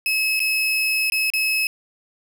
35% pulse tone with dropouts, 2580 Hz, E7, 38 cents flat, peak -17 dBFS, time 0.06-1.67 s, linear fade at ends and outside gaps 1 ms, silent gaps 0.394-0.402 / 1.1-1.121 / 1.302-1.336 s, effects none

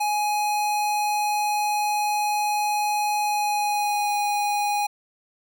square tone with pitch glide, 836 to 824 Hz, G#5 to G#5, +11 to -14 cents, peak -22 dBFS, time 0-4.87 s, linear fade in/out 10 ms, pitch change -25 cents, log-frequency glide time 3.19-4.22 s, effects none

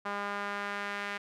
sawtooth tone with band-pass filter sweep, 202.6 Hz, G#3, 43 cents flat, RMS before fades -36 dBFS, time 0.05-1.18 s, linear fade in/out 10 ms, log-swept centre 1200 to 1900 Hz, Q 1.6, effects none

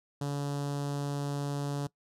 sawtooth tone with notch filter, 142.7 Hz, D3, 49 cents flat, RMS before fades -33 dBFS, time 0.21-1.87 s, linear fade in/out 5 ms, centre 2200 Hz, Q 0.85, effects noise-tail reverb RT60 0.1 s tail -21 dB re dry + low-pass 10000 Hz 12 dB/octave

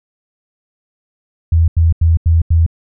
sine tone bursts, 82.41 Hz, E2, in tune, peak -7 dBFS, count 5, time 1.52-2.664 s, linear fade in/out 5 ms, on 160 ms, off 86 ms, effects none

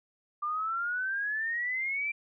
sine exponential sweep, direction up, 1185 to 2366 Hz, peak -29 dBFS, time 0.42-2.12 s, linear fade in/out 10 ms, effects none

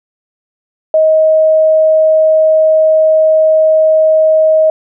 sine tone, 630 Hz, D#5, 21 cents sharp, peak -5 dBFS, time 0.94-4.7 s, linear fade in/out 2 ms, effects none

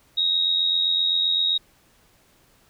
sine tone with amplitude modulation, 3770 Hz, A#7, 19 cents sharp, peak -16 dBFS, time 0.17-1.58 s, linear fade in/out 10 ms, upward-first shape sine, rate 87.7 Hz, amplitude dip 55%, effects pink hiss -59 dBFS RMS until 2.69 s

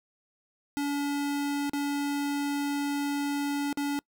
square tone with dropouts, 285.6 Hz, D4, 48 cents flat, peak -28 dBFS, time 0.77-3.99 s, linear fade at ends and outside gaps 0 ms, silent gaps 1.696-1.734 / 3.728-3.773 s, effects noise-tail reverb RT60 0.1 s tail -26 dB re dry

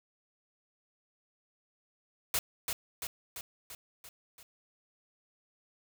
white noise with echo, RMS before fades -30 dBFS, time 2.34-2.39 s, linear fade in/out 2 ms, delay 340 ms, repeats 6, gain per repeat -4 dB, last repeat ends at 4.43 s, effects none

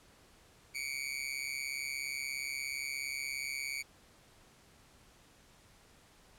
sawtooth tone with amplitude modulation, 2272 Hz, C#7, 42 cents sharp, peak -29 dBFS, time 0.74-3.83 s, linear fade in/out 20 ms, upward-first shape sine, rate 137 Hz, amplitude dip 90%, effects pink hiss -62 dBFS RMS until 6.38 s + low-pass 11000 Hz 12 dB/octave

